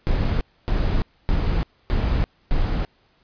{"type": "noise bursts", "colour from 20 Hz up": "brown", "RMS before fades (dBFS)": -20, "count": 5, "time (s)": [0.07, 2.85], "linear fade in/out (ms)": 0, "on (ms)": 340, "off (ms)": 270, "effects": ["pink hiss -61 dBFS RMS until 3.23 s", "resampled to 11025 Hz"]}